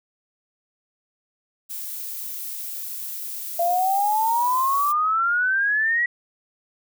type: noise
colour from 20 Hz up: violet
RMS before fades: -32 dBFS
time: 1.69-4.93 s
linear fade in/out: 20 ms
type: exponential sweep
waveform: sine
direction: up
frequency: 674 to 1945 Hz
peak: -18 dBFS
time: 3.59-6.06 s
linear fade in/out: 5 ms
effects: none